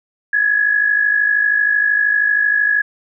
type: tone pair together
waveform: sine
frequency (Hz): 1671.1 / 1724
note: G#6 / A6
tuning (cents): +10 / -36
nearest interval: minor second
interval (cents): 54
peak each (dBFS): -13 / -19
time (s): 0.33-2.82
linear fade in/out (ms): 5
effects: none